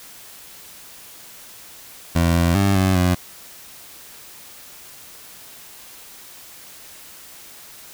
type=tone with pitch steps; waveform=20% pulse; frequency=84.4 / 85.3 / 98.7 / 94.7 / 89.9 Hz; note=E2 / F2 / G2 / F#2 / F#2; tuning=+41 / -40 / +12 / +41 / -49 cents; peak=-10 dBFS; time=2.15-3.15 s; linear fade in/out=10 ms; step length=200 ms; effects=white hiss -42 dBFS RMS until 7.93 s